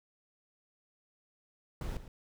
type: noise with echo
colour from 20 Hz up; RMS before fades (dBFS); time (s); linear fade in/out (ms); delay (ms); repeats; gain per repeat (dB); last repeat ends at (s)
brown; -37; 1.81-1.97; 2; 110; 1; -12; 2.08
effects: none